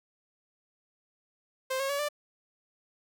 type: tone with pitch steps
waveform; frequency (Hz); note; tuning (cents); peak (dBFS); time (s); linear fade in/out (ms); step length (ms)
sawtooth; 523.3 / 544.6 / 566.7 / 589.8; C5 / C#5 / C#5 / D5; 0 / -31 / +38 / +7; -25; 1.7-2.088; 10; 97
effects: none